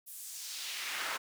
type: noise with high-pass filter sweep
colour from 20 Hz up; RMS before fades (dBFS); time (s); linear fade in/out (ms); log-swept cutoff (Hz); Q
brown; -40; 0.06-1.18; 20; 12000 to 1200; 1.2
effects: none